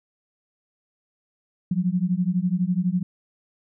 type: beating tone pair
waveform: sine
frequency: 174.61 / 186.61 Hz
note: F3 / F#3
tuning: 0 / +15 cents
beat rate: 12 Hz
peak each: -23 dBFS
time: 1.71-3.03 s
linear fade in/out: 5 ms
effects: none